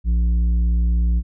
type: tone with tanh clipping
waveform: triangle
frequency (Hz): 58.27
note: A#1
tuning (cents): 0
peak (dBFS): -16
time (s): 0.04-1.23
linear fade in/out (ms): 50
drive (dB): 11
effects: none